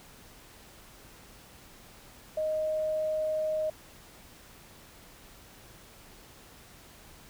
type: tone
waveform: sine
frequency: 622.3 Hz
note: D#5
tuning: in tune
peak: -27 dBFS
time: 2.37-3.7 s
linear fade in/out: 5 ms
effects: pink hiss -53 dBFS RMS until 7.29 s